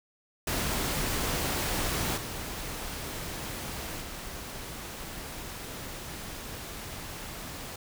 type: noise with level steps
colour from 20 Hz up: pink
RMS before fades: -30 / -37 / -40 dBFS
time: 0.47-7.76 s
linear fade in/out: 5 ms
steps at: 2.16 / 4 s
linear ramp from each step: 20 ms
effects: none